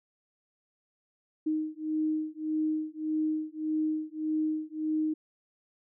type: beating tone pair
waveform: sine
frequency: 310 / 311.7 Hz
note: D#4 / D#4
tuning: -6 / +3 cents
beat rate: 1.7 Hz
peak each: -31 dBFS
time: 1.46-5.14 s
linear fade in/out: 10 ms
effects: none